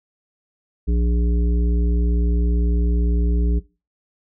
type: harmonic tone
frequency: 58.9 Hz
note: A#1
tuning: 19 cents sharp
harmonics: 1 / 3 / 5 / 7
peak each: -16 / -26 / -30 / -33 dBFS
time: 0.87-3.6 s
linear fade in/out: 20 ms
effects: noise-tail reverb RT60 0.3 s tail -20 dB re dry